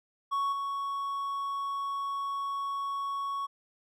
triangle tone with level steps, 1112 Hz, C#6, 5 cents sharp, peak -25 / -29 dBFS, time 0.31-3.47 s, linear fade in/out 20 ms, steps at 0.52 s, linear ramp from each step 10 ms, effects none

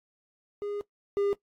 triangle tone pair in turn, 410 / 402.7 Hz, G#4 / G4, -22 / +47 cents, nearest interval unison, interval 31 cents, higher first, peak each -29 / -22 dBFS, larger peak second, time 0.62-0.81 / 1.17-1.33 s, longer first, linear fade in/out 0 ms, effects noise-tail reverb RT60 0.1 s tail -19 dB re dry + AAC 48 kbps

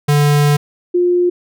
square / sine tone pair in turn, 146.2 / 354.4 Hz, D3 / F4, -7 / +25 cents, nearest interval octave + minor third, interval 1532 cents, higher second, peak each -10 dBFS, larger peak neither, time 0.08-0.57 / 0.94-1.3 s, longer first, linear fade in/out 10 ms, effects none

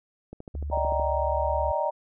click train, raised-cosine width 2 ms, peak -26 dBFS, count 10, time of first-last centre 0.33-0.997 s, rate 13.5 Hz
sine tone with pitch glide, 72.8 to 72.38 Hz, D2 to D2, -15 to -25 cents, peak -29 dBFS, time 0.54-1.72 s, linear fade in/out 10 ms, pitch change -10 cents, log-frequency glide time 0.7-0.89 s
sine chord, Eb major seventh, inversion third, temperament just, 583.4 / 622.3 / 777.8 / 933.4 Hz, D5 / Eb5 / G5 / Bb5, -12 / 0 / -14 / +2 cents, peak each -29 / -29 / -32 / -28 dBFS, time 0.71-1.91 s, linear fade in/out 20 ms
effects none

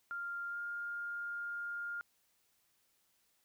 sine tone with pitch glide, 1396 to 1409 Hz, F6 to F6, -1 to +15 cents, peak -38 dBFS, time 0.11-2.01 s, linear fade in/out 0 ms, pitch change +16 cents, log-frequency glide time 0.49-0.58 s, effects white hiss -75 dBFS RMS until 3.44 s

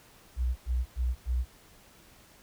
sine tone bursts, 61.9 Hz, B1, 5 cents sharp, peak -25 dBFS, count 4, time 0.36-1.454 s, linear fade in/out 50 ms, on 200 ms, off 98 ms, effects pink hiss -57 dBFS RMS until 2.42 s

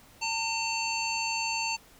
harmonic tone, 900 Hz, A5, 39 cents sharp, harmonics 1 / 3 / 5 / 7 / 8, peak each -33 / -31 / -35 / -40 / -41 dBFS, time 0.21-1.77 s, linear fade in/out 20 ms, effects pink hiss -56 dBFS RMS until 1.99 s

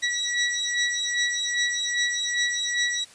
20% pulse beating tone pair, 1935 / 1937.5 Hz, B6 / B6, -36 / -34 cents, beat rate 2.5 Hz, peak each -21 / -21 dBFS, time 0.02-3.05 s, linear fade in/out 20 ms, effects white hiss -50 dBFS RMS until 3.14 s + resampled to 22050 Hz

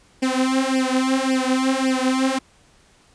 sawtooth tone with flanger, 261.6 Hz, C4, in tune, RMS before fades -20 dBFS, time 0.22-2.39 s, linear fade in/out 10 ms, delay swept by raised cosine 0.38 to 4.78 ms, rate 1.8 Hz, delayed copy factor +1, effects pink hiss -55 dBFS RMS until 3.14 s + resampled to 22050 Hz

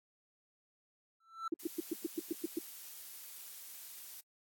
triangle tone with exponential growth, 1333 Hz, E6, 19 cents sharp, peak -32 dBFS, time 1.2-1.48 s, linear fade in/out 5 ms, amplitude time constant 60 ms
sine tone bursts, 329.6 Hz, E4, in tune, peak -31 dBFS, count 9, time 1.52-2.589 s, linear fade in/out 5 ms, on 21 ms, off 110 ms
blue noise, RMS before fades -49 dBFS, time 1.59-4.21 s, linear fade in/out 10 ms
effects AAC 64 kbps

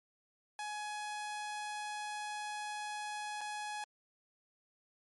sawtooth tone with dropouts, 840 Hz, G#5, 19 cents sharp, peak -35 dBFS, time 0.59-3.84 s, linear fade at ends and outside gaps 1 ms, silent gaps 3.409-3.413 s, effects MP3 48 kbps

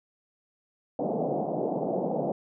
white band-pass noise, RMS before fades -29 dBFS, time 0.99-2.32 s, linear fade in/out 2 ms, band 150 to 740 Hz, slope 48 dB/octave, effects none

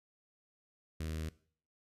sawtooth tone with notch filter, 79 Hz, D#2, 27 cents sharp, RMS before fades -39 dBFS, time 1-1.29 s, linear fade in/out 5 ms, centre 850 Hz, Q 0.91, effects noise-tail reverb RT60 0.5 s tail -19 dB re dry + resampled to 32000 Hz

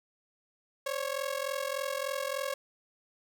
sawtooth ring-modulated tone, 550 Hz, C#5, 14 cents flat, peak -25 dBFS, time 0.86-2.54 s, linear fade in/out 2 ms, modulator 21.7 Hz, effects none

